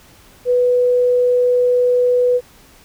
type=tone; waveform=sine; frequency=493.9 Hz; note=B4; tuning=in tune; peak=-11 dBFS; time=0.45-2.41 s; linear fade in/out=50 ms; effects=pink hiss -47 dBFS RMS until 2.84 s